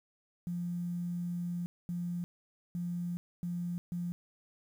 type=tone bursts at uneven times; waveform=sine; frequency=174.61 Hz; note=F3; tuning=in tune; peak=-33 dBFS; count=5; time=0.47-1.66 / 1.89-2.24 / 2.75-3.17 / 3.43-3.78 / 3.92-4.12 s; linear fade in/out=0 ms; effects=10-bit